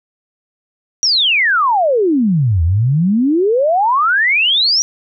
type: exponential two-way sweep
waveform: sine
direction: down then up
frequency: 5860 to 79 to 5860 Hz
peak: -10 dBFS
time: 1.03-4.82 s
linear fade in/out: 0 ms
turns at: 2.63 s
effects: none